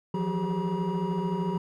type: tone cluster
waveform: triangle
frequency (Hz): 166.8 / 180.2 / 383 / 412.6 / 958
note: E3 / F#3 / G4 / G#4 / A#5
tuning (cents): +21 / -45 / -40 / -11 / +47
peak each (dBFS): -31 / -26 / -32 / -33 / -32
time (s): 0.14-1.58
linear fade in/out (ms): 5
effects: tanh soft clip ceiling -19 dBFS